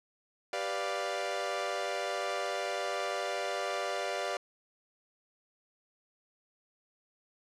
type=chord; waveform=sawtooth; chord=G dominant seventh; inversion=none; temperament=equal; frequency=392 / 493.9 / 587.3 / 698.5 Hz; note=G4 / B4 / D5 / F5; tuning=0 / 0 / 0 / 0 cents; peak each=-36 / -36 / -32 / -33 dBFS; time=0.53-4.37 s; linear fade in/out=2 ms; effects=low-pass 7000 Hz 12 dB/octave